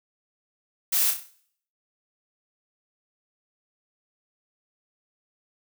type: noise with echo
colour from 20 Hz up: blue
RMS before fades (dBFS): -23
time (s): 0.92-1.11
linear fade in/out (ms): 10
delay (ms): 31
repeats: 6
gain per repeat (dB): -6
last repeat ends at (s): 1.296
effects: noise-tail reverb RT60 0.6 s tail -17 dB re dry